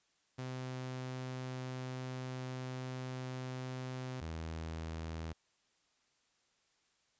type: tone pair in turn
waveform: sawtooth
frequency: 128.4 / 80.89 Hz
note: C3 / E2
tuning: -32 / -32 cents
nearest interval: minor sixth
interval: 800 cents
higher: first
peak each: -36 / -36 dBFS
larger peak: neither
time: 0.38-4.21 / 4.21-5.33 s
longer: first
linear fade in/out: 10 ms
effects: white hiss -75 dBFS RMS until 7.19 s + resampled to 16000 Hz